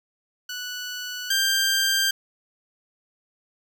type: tone pair in turn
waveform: 15% pulse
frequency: 1480 / 1582.9 Hz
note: F#6 / G6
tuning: 0 / +16 cents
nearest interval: minor second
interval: 116 cents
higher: second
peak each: -24 / -13 dBFS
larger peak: second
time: 0.49-1.3 / 1.3-2.11 s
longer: neither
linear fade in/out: 5 ms
effects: none